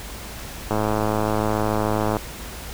click train, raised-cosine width 1 ms, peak -8 dBFS, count 157, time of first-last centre 0.71-2.168 s, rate 107 Hz, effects added 56 Hz sine -39 dBFS peak until 2.73 s + pink hiss -36 dBFS RMS until 2.73 s

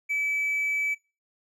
triangle tone, 2300 Hz, D7, 37 cents flat, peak -22 dBFS, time 0.09-0.95 s, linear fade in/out 20 ms, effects noise-tail reverb RT60 0.3 s tail -23 dB re dry + tanh soft clip ceiling -19 dBFS

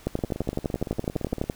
two click trains, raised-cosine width 2 ms, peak -19 / -11 dBFS, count 23 / 18, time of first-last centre 0.19-1.44 / 0.07-1.499 s, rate 17.6 / 11.9 Hz, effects pink hiss -51 dBFS RMS until 1.55 s

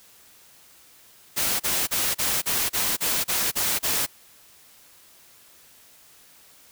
white noise bursts, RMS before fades -24 dBFS, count 10, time 1.36-4.066 s, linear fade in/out 20 ms, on 240 ms, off 34 ms, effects white hiss -53 dBFS RMS until 6.71 s

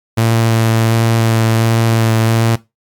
sawtooth tone with vibrato, 113.4 Hz, A#2, 47 cents flat, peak -6 dBFS, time 0.17-2.56 s, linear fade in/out 10 ms, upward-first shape sine, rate 1.4 Hz, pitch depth 14 cents each way, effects noise-tail reverb RT60 0.2 s tail -17 dB re dry + MP3 96 kbps

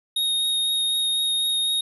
square tone with vibrato, 3729 Hz, A#7, in tune, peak -21 dBFS, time 0.16-1.81 s, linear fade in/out 5 ms, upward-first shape triangle, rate 4 Hz, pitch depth 12 cents each way, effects none

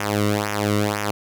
sawtooth tone with flanger, 103.83 Hz, G#2, in tune, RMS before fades -22 dBFS, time 0-1.11 s, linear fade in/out 5 ms, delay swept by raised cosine 0.23 to 1.23 ms, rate 2 Hz, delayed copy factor -0.85, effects none

